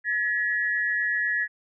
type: tone pair together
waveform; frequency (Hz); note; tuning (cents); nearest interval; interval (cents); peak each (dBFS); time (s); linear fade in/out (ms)
sine; 1699.8 / 1908; G#6 / A#6; +40 / +40; major second; 200; -25 / -26; 0.04-1.48; 50
effects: none